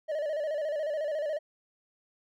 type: tone with vibrato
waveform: triangle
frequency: 604 Hz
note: D5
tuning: 48 cents sharp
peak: -27 dBFS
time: 0.08-1.39 s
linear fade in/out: 20 ms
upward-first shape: square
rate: 14 Hz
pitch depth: 70 cents each way
effects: none